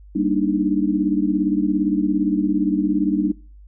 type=chord; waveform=sine; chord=Eb major seventh; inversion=first; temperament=equal; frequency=196 / 233.1 / 293.7 / 311.1 Hz; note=G3 / Bb3 / D4 / Eb4; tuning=0 / 0 / 0 / 0 cents; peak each=-23 / -26 / -20 / -22 dBFS; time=0.15-3.32 s; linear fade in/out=10 ms; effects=noise-tail reverb RT60 0.4 s tail -24 dB re dry + added 50 Hz sine -41 dBFS peak until 3.67 s